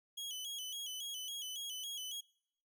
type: tone with vibrato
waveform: sawtooth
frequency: 3152 Hz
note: G7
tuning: 9 cents sharp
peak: -38 dBFS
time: 0.17-2.21 s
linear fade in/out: 10 ms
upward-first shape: square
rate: 3.6 Hz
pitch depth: 77 cents each way
effects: noise-tail reverb RT60 0.7 s tail -24 dB re dry